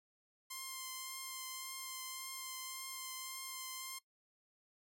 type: tone with vibrato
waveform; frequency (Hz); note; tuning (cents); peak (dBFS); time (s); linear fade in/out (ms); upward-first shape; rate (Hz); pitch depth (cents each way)
5% pulse; 1050; C6; +6; -32; 0.5-3.99; 10; triangle; 1.8; 19
effects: noise-tail reverb RT60 0.1 s tail -19 dB re dry